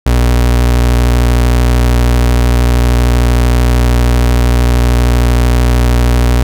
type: tone with vibrato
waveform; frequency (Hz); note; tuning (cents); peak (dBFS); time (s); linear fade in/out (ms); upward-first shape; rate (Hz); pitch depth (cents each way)
35% pulse; 60.5; B1; -35; -5; 0.06-6.43; 5; sine; 13; 28
effects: none